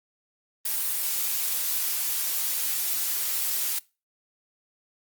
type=noise; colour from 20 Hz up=blue; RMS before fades=-27 dBFS; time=0.65-3.79 s; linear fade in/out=5 ms; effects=noise-tail reverb RT60 0.3 s tail -23 dB re dry + Opus 32 kbps